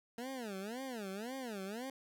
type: tone with vibrato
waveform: 20% pulse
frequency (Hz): 225.8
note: A3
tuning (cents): +45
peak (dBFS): -36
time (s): 0.18-1.9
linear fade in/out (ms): 2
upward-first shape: sine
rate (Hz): 1.9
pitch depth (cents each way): 300
effects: none